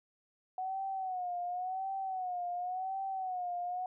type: tone with vibrato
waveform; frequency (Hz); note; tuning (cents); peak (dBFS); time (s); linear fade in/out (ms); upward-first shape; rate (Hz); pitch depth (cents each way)
sine; 740; F#5; 0; -34; 0.58-3.86; 2; sine; 0.92; 82
effects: none